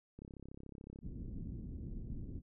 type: click train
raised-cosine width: 3 ms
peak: -37 dBFS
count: 28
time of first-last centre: 0.19-0.989 s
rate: 33.8 Hz
type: low-pass noise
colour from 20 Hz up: pink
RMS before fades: -44 dBFS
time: 1.01-2.42 s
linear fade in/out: 50 ms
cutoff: 280 Hz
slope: 24 dB/octave
effects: none